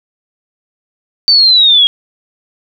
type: linear sweep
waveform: sine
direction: down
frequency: 4600 to 3246 Hz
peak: -4 dBFS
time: 1.28-1.87 s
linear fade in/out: 0 ms
effects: none